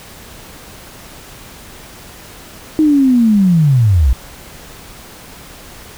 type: linear sweep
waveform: sine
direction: down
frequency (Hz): 315.9 to 56.5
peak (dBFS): -7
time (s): 2.79-4.13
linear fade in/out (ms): 0
effects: pink hiss -36 dBFS RMS until 5.97 s